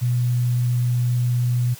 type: tone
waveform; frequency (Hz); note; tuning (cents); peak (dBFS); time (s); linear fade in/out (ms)
sine; 122.4; B2; -15; -17; 0.01-1.75; 20
effects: white hiss -42 dBFS RMS until 1.79 s